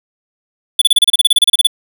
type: tone bursts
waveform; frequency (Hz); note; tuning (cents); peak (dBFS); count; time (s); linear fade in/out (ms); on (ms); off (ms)
square; 3465; A7; -27; -6; 16; 0.79-1.671; 5; 26; 31
effects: none